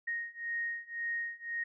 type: beating tone pair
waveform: sine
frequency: 1864.7 / 1866.6 Hz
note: A#6 / A#6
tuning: 0 / +2 cents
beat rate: 1.9 Hz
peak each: -38 / -37 dBFS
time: 0.07-1.64 s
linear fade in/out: 10 ms
effects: none